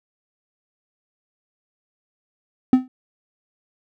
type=tone with exponential decay; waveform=triangle; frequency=256.7 Hz; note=C4; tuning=33 cents flat; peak=-4 dBFS; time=2.73-2.88 s; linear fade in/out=2 ms; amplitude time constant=31 ms; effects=none